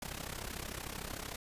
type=noise with amplitude modulation; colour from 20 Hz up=pink; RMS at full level=-39 dBFS; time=0.02-1.36 s; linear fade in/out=2 ms; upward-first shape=sine; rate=33.3 Hz; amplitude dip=80%; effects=resampled to 32000 Hz